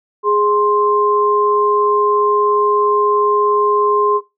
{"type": "tone pair together", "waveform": "sine", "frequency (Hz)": [415.3, 1049.5], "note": ["G#4", "C6"], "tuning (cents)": [0, 5], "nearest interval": "octave + major third", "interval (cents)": 1605, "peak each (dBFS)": -14, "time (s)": [0.23, 4.21], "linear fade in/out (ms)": 50, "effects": ["noise-tail reverb RT60 0.2 s tail -17 dB re dry"]}